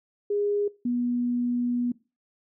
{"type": "tone pair in turn", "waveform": "sine", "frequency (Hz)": [410, 243.2], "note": ["G#4", "B3"], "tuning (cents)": [-22, -26], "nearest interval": "major sixth", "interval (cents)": 904, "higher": "first", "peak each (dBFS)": -23, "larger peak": "neither", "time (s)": [[0.3, 0.68], [0.85, 1.92]], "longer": "second", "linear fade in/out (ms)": 5, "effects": ["noise-tail reverb RT60 0.3 s tail -20 dB re dry"]}